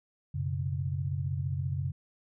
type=chord; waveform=sine; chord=F# suspended fourth; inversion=none; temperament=equal; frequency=92.5 / 123.47 / 138.59 Hz; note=F#2 / B2 / C#3; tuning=0 / 0 / 0 cents; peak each=-33 / -38 / -32 dBFS; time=0.34-1.92 s; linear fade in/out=10 ms; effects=none